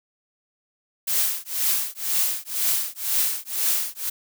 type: noise with tremolo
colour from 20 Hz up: blue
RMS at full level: -20 dBFS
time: 1.07-4.1 s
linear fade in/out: 10 ms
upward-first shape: triangle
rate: 2 Hz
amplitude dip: 100%
effects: none